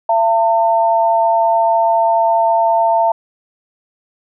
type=tone pair together; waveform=sine; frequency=676 / 902.4 Hz; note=E5 / A5; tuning=+43 / +44 cents; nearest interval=perfect fourth; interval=501 cents; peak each=-13 dBFS; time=0.09-3.12 s; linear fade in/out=5 ms; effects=none